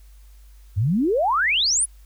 sine exponential sweep, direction up, 89.3 to 10548 Hz, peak -17 dBFS, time 0.76-1.86 s, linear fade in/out 20 ms, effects added 50 Hz sine -44 dBFS peak until 2.05 s + white hiss -60 dBFS RMS until 2.05 s

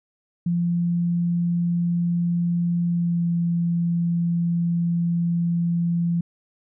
sine tone with pitch glide, 172.5 to 170.72 Hz, F3 to F3, -21 to -39 cents, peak -19 dBFS, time 0.46-6.21 s, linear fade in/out 5 ms, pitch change -18 cents, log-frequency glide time 2.87-3.28 s, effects none

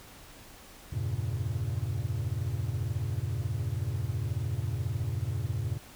triangle chord, E diminished seventh, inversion none, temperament equal with one note detuned, 83.85 / 98 / 116.54 / 138.59 Hz, E2 / G2 / Bb2 / Db3, +30 / 0 / 0 / 0 cents, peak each -35 / -32 / -31 / -35 dBFS, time 0.92-5.78 s, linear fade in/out 10 ms, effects pink hiss -51 dBFS RMS until 5.95 s

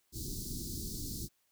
pink band-stop noise, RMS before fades -40 dBFS, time 0.12-1.29 s, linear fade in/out 50 ms, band 370 to 4200 Hz, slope 48 dB/octave, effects white hiss -75 dBFS RMS until 1.51 s

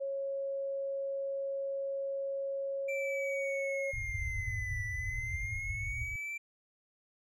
sine tone, 549 Hz, C#5, 17 cents flat, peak -33 dBFS, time 0-3.92 s, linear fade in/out 20 ms
triangle linear two-way sweep, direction down then up, 2349 to 1967 to 2349 Hz, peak -35 dBFS, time 2.88-6.38 s, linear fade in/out 10 ms, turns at 4.84 s
white low-pass noise, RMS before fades -39 dBFS, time 3.93-6.16 s, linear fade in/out 5 ms, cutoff 120 Hz, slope 96 dB/octave
effects none

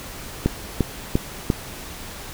click train, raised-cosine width 3 ms, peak -4 dBFS, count 4, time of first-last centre 0.46-1.502 s, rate 2.88 Hz, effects pink hiss -36 dBFS RMS until 2.33 s

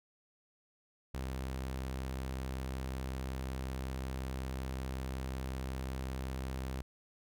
sawtooth tone, 65.41 Hz, C2, in tune, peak -33 dBFS, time 1.14-6.82 s, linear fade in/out 5 ms, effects none

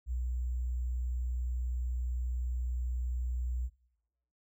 sine tone with sample-and-hold, 61.5 Hz, B1, 7 cents flat, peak -31 dBFS, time 0.06-3.7 s, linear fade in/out 50 ms, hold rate 7350 Hz, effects noise-tail reverb RT60 0.9 s tail -21 dB re dry

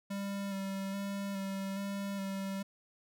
square tone with vibrato, 196.5 Hz, G3, 4 cents sharp, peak -36 dBFS, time 0.1-2.63 s, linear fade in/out 10 ms, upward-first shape square, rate 1.2 Hz, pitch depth 18 cents each way, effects none

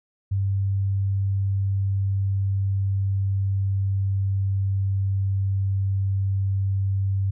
sine tone with pitch glide, 98 to 97.38 Hz, G2 to G2, 0 to -11 cents, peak -20 dBFS, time 0.31-7.31 s, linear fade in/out 10 ms, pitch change -11 cents, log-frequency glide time 1.07-5.33 s, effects none

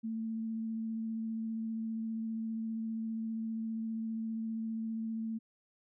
sine tone with vibrato, 223.6 Hz, A3, 28 cents sharp, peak -34 dBFS, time 0.03-5.39 s, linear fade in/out 20 ms, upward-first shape sine, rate 15 Hz, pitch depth 12 cents each way, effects none

